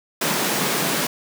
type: high-pass noise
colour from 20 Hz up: pink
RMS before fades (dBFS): -22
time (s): 0.21-1.07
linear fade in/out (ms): 5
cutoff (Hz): 150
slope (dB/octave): 48
effects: none